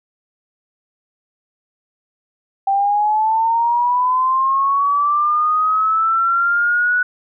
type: linear sweep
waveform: sine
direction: up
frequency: 780 to 1480 Hz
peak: -13 dBFS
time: 2.67-7.03 s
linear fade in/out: 5 ms
effects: none